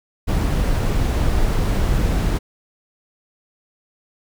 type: noise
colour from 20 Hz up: brown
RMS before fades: -18 dBFS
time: 0.27-2.39 s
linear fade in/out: 20 ms
effects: none